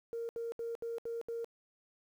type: tone bursts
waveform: sine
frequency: 464 Hz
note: A#4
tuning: 8 cents flat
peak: -35 dBFS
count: 6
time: 0.13-1.445 s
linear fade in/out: 0 ms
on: 160 ms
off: 71 ms
effects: tanh soft clip ceiling -32 dBFS + 11-bit